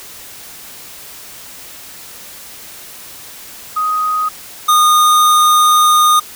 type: tone pair in turn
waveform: sine / square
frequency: 1250 / 1227.1 Hz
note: D#6 / D#6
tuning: +8 / -24 cents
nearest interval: unison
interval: 32 cents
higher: first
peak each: -13 / -8 dBFS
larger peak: second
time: 3.76-4.29 / 4.68-6.2 s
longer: second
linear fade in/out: 10 ms
effects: white hiss -34 dBFS RMS until 6.35 s